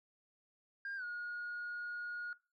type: tone with pitch glide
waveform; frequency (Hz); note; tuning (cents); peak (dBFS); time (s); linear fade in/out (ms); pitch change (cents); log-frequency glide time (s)
sine; 1606 to 1439.1; G6 to F#6; +41 to -48; -38; 0.85-2.33; 2; -189; 0.96-1.04
effects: noise-tail reverb RT60 0.3 s tail -21 dB re dry + tanh soft clip ceiling -37 dBFS